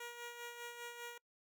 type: tone with tremolo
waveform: 10% pulse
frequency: 476.5 Hz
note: A#4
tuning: 38 cents sharp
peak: -36 dBFS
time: 0-1.18 s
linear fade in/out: 5 ms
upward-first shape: sine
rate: 5 Hz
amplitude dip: 50%
effects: noise-tail reverb RT60 0.1 s tail -26 dB re dry